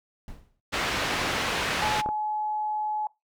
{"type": "noise with exponential decay", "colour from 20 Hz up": "brown", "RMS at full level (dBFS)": -36, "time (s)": [0.28, 0.6], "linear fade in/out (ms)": 1, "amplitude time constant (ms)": 68}
{"type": "low-pass noise", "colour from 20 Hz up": "white", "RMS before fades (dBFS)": -28, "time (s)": [0.72, 2.02], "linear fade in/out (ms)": 20, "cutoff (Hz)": 2800, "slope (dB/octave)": 12}
{"type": "tone", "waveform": "sine", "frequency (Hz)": 851, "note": "G#5", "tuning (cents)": 42, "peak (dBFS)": -26, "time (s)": [1.82, 3.07], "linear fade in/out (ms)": 2}
{"type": "clicks", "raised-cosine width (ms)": 1, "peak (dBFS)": -18, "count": 2, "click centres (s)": [2.061, 2.089]}
{"effects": ["noise-tail reverb RT60 0.2 s tail -21 dB re dry"]}